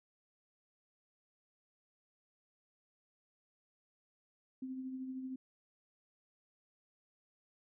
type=tone with tremolo; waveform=sine; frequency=260.2 Hz; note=C4; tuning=9 cents flat; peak=-38 dBFS; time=4.62-5.36 s; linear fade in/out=5 ms; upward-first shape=triangle; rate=13 Hz; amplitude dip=45%; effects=none